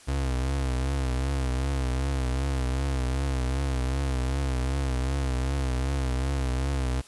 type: tone with vibrato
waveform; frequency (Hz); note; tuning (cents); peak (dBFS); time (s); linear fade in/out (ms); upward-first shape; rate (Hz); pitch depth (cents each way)
35% pulse; 66; C2; +16; -23; 0.07-7.02; 20; triangle; 2.6; 98
effects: white hiss -51 dBFS RMS until 7.07 s + resampled to 24000 Hz